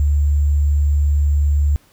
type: tone with sample-and-hold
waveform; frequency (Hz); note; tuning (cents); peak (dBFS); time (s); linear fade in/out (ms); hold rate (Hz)
sine; 72.7; D2; -17; -12; 0-1.76; 0; 7350
effects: pink hiss -54 dBFS RMS until 1.92 s